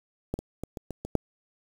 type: clicks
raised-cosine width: 2 ms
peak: -15 / -22 / -20 / -22 / -21 / -22 / -8 dBFS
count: 7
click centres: 0.34 / 0.39 / 0.636 / 0.772 / 0.907 / 1.05 / 1.153 s
effects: 7-bit